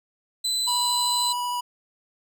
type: tone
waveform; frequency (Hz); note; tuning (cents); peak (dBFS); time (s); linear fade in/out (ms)
30% pulse; 4019; B7; +30; -20; 0.44-1.33; 10
type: tone with vibrato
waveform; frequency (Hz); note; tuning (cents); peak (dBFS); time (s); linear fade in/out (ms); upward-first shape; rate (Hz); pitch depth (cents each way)
square; 978; B5; -17; -26; 0.67-1.61; 10; triangle; 13; 9
effects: none